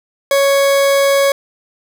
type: tone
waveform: 40% pulse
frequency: 555 Hz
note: C#5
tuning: 2 cents sharp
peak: -9 dBFS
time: 0.31-1.32 s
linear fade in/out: 2 ms
effects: none